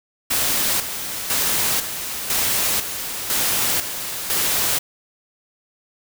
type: noise with tremolo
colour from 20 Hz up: white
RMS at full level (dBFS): -20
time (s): 0.3-4.79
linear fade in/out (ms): 10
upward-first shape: square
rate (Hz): 1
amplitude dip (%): 60
effects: none